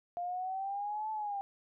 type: exponential two-way sweep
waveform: sine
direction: up then down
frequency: 696 to 875 to 786 Hz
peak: -34 dBFS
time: 0.17-1.41 s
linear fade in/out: 0 ms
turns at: 1.11 s
effects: none